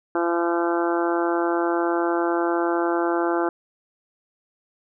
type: harmonic tone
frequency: 170.7 Hz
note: F3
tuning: 39 cents flat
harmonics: 2 / 3 / 4 / 5 / 6 / 7 / 8 / 9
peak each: -22 / -29 / -28 / -29 / -33 / -33 / -31 / -34 dBFS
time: 0.15-3.49 s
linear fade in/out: 2 ms
effects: none